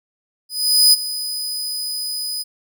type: tone with ADSR envelope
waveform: sawtooth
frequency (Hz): 4987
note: D#8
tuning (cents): +3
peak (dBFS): -5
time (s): 0.49-2.44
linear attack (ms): 440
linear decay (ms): 23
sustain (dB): -15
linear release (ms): 26
effects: none